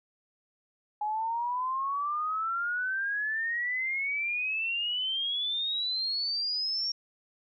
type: exponential sweep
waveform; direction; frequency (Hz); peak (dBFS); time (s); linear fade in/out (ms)
sine; up; 833 to 5570; -28; 1.01-6.92; 5
effects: none